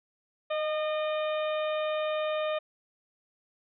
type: harmonic tone with a mistuned harmonic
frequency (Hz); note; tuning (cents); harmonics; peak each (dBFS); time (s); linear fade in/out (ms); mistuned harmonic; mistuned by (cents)
610; D#5; -34; 1 / 2 / 3 / 4 / 5 / 6; -28 / -36 / -43 / -41 / -45 / -44; 0.5-2.59; 10; 1; +19
effects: none